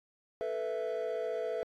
triangle chord, A suspended second, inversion none, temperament just, 440 / 495 / 660 Hz, A4 / B4 / E5, 0 / +4 / +2 cents, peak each -34 dBFS, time 0.41-1.63 s, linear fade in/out 0 ms, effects tanh soft clip ceiling -25 dBFS + AAC 48 kbps

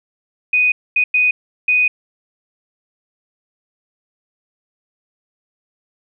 sine tone bursts at uneven times, 2489 Hz, D#7, in tune, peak -11 dBFS, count 4, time 0.53-0.72 / 0.96-1.04 / 1.14-1.31 / 1.68-1.88 s, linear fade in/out 5 ms, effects none

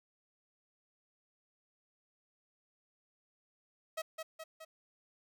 sawtooth tone with echo, 640 Hz, D#5, 49 cents sharp, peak -32 dBFS, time 3.97-4.02 s, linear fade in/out 10 ms, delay 210 ms, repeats 3, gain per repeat -4 dB, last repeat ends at 4.65 s, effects none

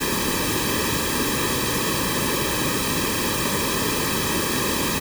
pink noise with comb filter, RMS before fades -23 dBFS, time 0-5 s, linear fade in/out 20 ms, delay 1.4 ms, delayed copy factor -0.9, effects none

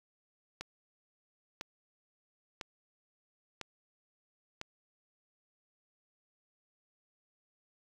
click train, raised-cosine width 0.2 ms, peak -22 dBFS, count 5, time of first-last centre 0.61-4.614 s, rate 0.999 Hz, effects 8-bit

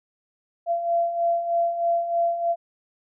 sine beating tone pair, 680 / 683.2 Hz, F5 / F5, -46 / -38 cents, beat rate 3.2 Hz, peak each -28 / -21 dBFS, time 0.66-2.56 s, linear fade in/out 50 ms, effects none

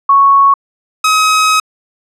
sine / sawtooth tone pair in turn, 1108 / 1270.5 Hz, C#6 / D#6, -1 / +36 cents, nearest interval major second, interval 237 cents, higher second, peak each -4 dBFS, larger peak neither, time 0.09-0.54 / 1.04-1.6 s, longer second, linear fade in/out 5 ms, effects low-pass 10000 Hz 12 dB/octave

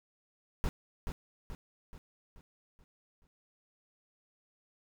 brown noise with echo, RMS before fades -30 dBFS, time 0.64-0.69 s, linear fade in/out 0 ms, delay 430 ms, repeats 6, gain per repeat -6 dB, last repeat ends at 3.27 s, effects none

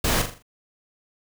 pink noise with echo, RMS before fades -22 dBFS, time 0.04-0.22 s, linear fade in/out 5 ms, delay 41 ms, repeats 5, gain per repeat -7 dB, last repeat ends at 0.425 s, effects none

